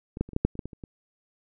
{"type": "clicks", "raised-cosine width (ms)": 3, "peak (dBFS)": [-23, -12, -30, -27, -12, -7, -30, -18, -22, -30, -26], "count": 11, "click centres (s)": [0.171, 0.21, 0.29, 0.333, 0.364, 0.45, 0.554, 0.592, 0.656, 0.732, 0.838], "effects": []}